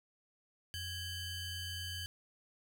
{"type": "ring-modulated tone", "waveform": "30% pulse", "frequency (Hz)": 1568, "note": "G6", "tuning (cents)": 0, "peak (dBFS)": -34, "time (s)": [0.74, 2.06], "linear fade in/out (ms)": 0, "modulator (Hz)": 1480, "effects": []}